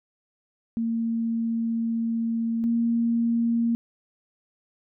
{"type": "tone pair in turn", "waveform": "sine", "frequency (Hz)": [228.9, 232.5], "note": ["A#3", "A#3"], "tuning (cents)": [-31, -4], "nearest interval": "unison", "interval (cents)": 27, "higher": "second", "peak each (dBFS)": [-23, -20], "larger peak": "second", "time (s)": [[0.77, 2.64], [2.64, 3.75]], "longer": "first", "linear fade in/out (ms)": 0, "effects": []}